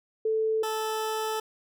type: tone pair in turn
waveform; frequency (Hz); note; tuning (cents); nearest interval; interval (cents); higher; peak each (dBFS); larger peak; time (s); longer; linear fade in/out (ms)
sine / 20% pulse; 440 / 437.2; A4 / A4; 0 / -11; unison; 11; first; -23; neither; 0.25-0.63 / 0.63-1.4; second; 5
effects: none